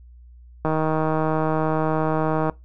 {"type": "click train", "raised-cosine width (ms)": 1, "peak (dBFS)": -9, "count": 291, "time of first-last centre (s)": [0.65, 2.497], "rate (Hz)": 157, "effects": ["noise-tail reverb RT60 0.2 s tail -21 dB re dry", "added 60 Hz sine -43 dBFS peak until 2.64 s"]}